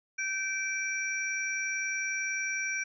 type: tone cluster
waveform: sine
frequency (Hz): 1549 / 2329 / 5740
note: G6 / D7 / F8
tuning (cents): -21 / -15 / +47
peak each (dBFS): -35 / -32 / -38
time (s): 0.18-2.84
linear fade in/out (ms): 10
effects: none